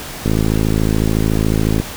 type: click train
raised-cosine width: 3 ms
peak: -3 dBFS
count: 84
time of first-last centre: 0.26-1.8 s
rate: 53.9 Hz
effects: pink hiss -29 dBFS RMS until 1.96 s